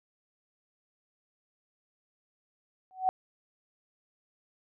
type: tone with exponential growth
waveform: sine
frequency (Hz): 750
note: F#5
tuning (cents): +23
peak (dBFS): -19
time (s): 2.91-3.09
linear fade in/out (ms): 0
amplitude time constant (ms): 39
effects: none